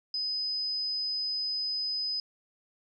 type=tone; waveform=sine; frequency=5020 Hz; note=D#8; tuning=15 cents sharp; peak=-29 dBFS; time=0.14-2.2 s; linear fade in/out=2 ms; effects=none